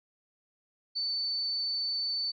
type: tone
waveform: sine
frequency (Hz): 4514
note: C#8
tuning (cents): +31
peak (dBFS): -29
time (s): 0.95-2.32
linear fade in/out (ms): 20
effects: none